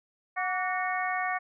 harmonic tone with a mistuned harmonic, 367.3 Hz, F#4, 13 cents flat, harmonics 2 / 3 / 4 / 5 / 6, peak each -31 / -34 / -38 / -33 / -36 dBFS, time 0.36-1.39 s, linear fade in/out 20 ms, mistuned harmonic 3, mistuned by +64 cents, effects none

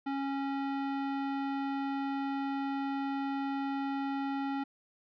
square tone with band-pass filter, 275 Hz, C#4, 14 cents flat, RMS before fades -34 dBFS, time 0.06-4.64 s, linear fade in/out 10 ms, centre 720 Hz, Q 0.61, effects resampled to 11025 Hz

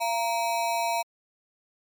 square ring-modulated tone, 808 Hz, G#5, 48 cents flat, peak -22 dBFS, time 0-1.03 s, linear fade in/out 20 ms, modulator 124 Hz, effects MP3 96 kbps

